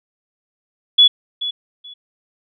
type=tone with echo; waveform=sine; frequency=3406 Hz; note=G#7; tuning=43 cents sharp; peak=-6 dBFS; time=0.98-1.08 s; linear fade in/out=10 ms; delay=430 ms; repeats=2; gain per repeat=-14 dB; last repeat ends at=1.94 s; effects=none